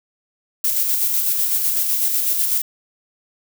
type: noise with tremolo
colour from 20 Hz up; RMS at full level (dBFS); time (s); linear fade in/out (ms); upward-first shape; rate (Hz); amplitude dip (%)
violet; -18; 0.64-2.62; 5; square; 8; 30
effects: none